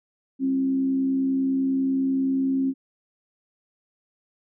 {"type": "tone with frequency modulation", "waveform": "sine", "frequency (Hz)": 267, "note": "C4", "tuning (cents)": 35, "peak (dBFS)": -20, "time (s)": [0.39, 2.74], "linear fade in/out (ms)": 50, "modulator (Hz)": 70.2, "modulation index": 0.29, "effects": []}